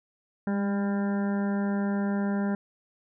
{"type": "harmonic tone with a mistuned harmonic", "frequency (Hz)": 199.6, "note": "G3", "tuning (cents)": 32, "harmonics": [1, 2, 3, 4, 5, 7, 8, 9], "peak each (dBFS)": [-25, -36, -38, -40, -44, -43, -44, -47], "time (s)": [0.47, 2.55], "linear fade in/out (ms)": 2, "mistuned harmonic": 1, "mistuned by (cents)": 20, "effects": []}